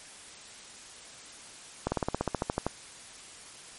slowing click train, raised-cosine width 1 ms, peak -13 dBFS, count 13, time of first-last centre 1.87-2.666 s, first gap 50 ms, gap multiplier 1.05, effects white hiss -48 dBFS RMS until 3.78 s + MP3 48 kbps

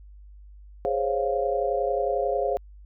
sine chord, Db major seventh, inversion second, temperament equal, 415.3 / 523.3 / 554.4 / 698.5 Hz, Ab4 / C5 / Db5 / F5, 0 / 0 / 0 / 0 cents, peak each -28 dBFS, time 0.85-2.57 s, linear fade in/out 0 ms, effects added 50 Hz sine -44 dBFS peak until 2.85 s

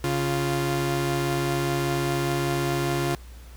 sawtooth tone pair together, 138.59 / 349 Hz, C#3 / F4, 0 / -1 cents, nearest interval octave + major third, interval 1599 cents, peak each -22 dBFS, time 0.04-3.15 s, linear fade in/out 0 ms, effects added 60 Hz sine -41 dBFS peak until 3.56 s + pink hiss -52 dBFS RMS until 3.56 s

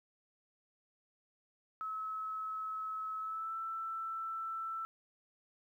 sine tone with pitch glide, 1292 to 1329.1 Hz, E6 to E6, -35 to +14 cents, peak -37 dBFS, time 1.81-4.85 s, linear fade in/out 0 ms, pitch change +49 cents, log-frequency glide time 3.19-3.56 s, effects 12-bit

